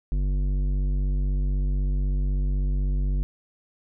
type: tone with tanh clipping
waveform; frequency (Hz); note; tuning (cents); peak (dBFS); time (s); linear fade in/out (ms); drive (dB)
sine; 48.05; G1; -34; -23; 0.12-3.23; 0; 12
effects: none